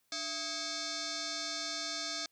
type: tone with frequency modulation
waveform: sine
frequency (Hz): 297.1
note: D4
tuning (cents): +20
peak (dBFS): -35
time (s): 0.12-2.26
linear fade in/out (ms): 2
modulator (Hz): 966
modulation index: 6.1
effects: white hiss -75 dBFS RMS until 2.31 s